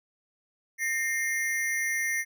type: ring-modulated tone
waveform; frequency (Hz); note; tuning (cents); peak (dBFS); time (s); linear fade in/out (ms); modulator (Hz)
square; 1973; B6; -2; -24; 0.78-2.25; 50; 139
effects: none